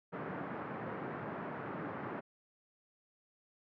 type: band-pass noise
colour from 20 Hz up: pink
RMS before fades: -42 dBFS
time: 0.12-2.21 s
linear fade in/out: 20 ms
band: 140 to 1700 Hz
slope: 24 dB/octave
effects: none

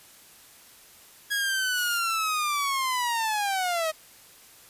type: linear sweep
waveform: sawtooth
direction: down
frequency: 1661.2 to 622 Hz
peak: -21 dBFS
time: 1.3-3.92 s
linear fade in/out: 20 ms
type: noise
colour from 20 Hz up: violet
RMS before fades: -33 dBFS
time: 1.74-2.02 s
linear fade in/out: 50 ms
effects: white hiss -52 dBFS RMS until 4.69 s + resampled to 32000 Hz

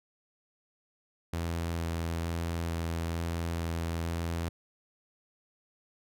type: tone with vibrato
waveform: sawtooth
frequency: 83.6 Hz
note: E2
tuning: 25 cents sharp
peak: -27 dBFS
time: 1.33-4.49 s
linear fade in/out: 5 ms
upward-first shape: square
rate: 1.1 Hz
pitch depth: 8 cents each way
effects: none

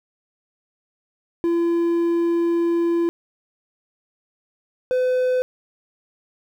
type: tone pair in turn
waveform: triangle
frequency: 339.5 / 506.6 Hz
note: F4 / B4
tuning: -49 / +44 cents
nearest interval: perfect fifth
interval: 693 cents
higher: second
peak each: -15 dBFS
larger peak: neither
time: 1.44-3.09 / 4.91-5.42 s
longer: first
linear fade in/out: 0 ms
effects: 9-bit

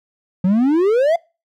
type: exponential sweep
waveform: triangle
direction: up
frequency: 176.6 to 700 Hz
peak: -10 dBFS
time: 0.44-1.16 s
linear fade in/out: 5 ms
effects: noise-tail reverb RT60 0.3 s tail -25 dB re dry

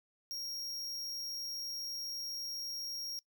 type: tone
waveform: 45% pulse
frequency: 5588 Hz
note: F8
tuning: in tune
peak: -39 dBFS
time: 0.31-3.19 s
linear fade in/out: 0 ms
effects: noise-tail reverb RT60 0.1 s tail -22 dB re dry

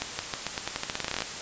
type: accelerating click train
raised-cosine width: 0.2 ms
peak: -11 dBFS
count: 19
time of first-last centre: 0.02-1.221 s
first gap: 170 ms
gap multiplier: 0.87
effects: white hiss -36 dBFS RMS until 1.41 s + resampled to 16000 Hz

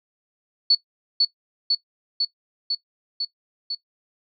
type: tone with echo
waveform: sine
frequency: 4435 Hz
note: C#8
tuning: in tune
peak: -12 dBFS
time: 0.7-0.75 s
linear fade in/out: 5 ms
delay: 500 ms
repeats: 6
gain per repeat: -2 dB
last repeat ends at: 3.75 s
effects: noise-tail reverb RT60 0.1 s tail -18 dB re dry

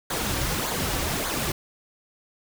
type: noise with flanger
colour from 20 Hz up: pink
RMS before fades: -27 dBFS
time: 0.1-1.52 s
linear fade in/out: 5 ms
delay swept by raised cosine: 0.36 to 4.86 ms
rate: 1.7 Hz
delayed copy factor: -0.6
effects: none

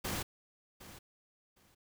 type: noise with echo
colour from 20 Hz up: pink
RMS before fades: -37 dBFS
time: 0.04-0.23 s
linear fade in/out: 10 ms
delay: 760 ms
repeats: 2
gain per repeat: -15 dB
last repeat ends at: 1.75 s
effects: none

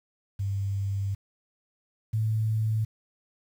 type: tone pair in turn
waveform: sine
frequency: 98.9 / 109.67 Hz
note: G2 / A2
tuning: +16 / -5 cents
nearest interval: major second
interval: 179 cents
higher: second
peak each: -26 / -23 dBFS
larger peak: second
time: 0.39-1.15 / 2.13-2.85 s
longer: first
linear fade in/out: 10 ms
effects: 9-bit

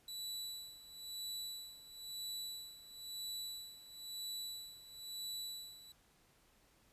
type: tone with tremolo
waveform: sawtooth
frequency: 3951 Hz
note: B7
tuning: in tune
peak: -38 dBFS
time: 0.08-5.92 s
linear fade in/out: 2 ms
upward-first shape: sine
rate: 1 Hz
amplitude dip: 80%
effects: pink hiss -70 dBFS RMS until 6.92 s + resampled to 32000 Hz

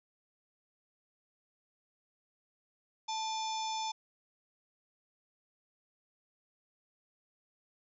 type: harmonic tone with a mistuned harmonic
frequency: 880 Hz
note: A5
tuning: in tune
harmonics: 1 / 3 / 4 / 5 / 6 / 7 / 8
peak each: -35 / -49 / -42 / -52 / -44 / -47 / -52 dBFS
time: 3.08-3.92 s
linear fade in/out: 10 ms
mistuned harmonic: 3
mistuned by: -150 cents
effects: none

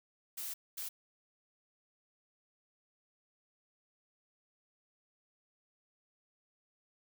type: noise bursts at uneven times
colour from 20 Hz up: blue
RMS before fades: -41 dBFS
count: 2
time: 0.37-0.54 / 0.77-0.89 s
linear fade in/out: 10 ms
effects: none

